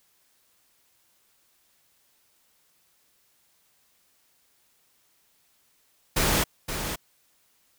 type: noise with echo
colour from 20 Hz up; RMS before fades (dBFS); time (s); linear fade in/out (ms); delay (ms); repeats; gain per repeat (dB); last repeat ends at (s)
pink; -23; 6.16-6.44; 10; 520; 1; -8; 6.96
effects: white hiss -66 dBFS RMS until 7.78 s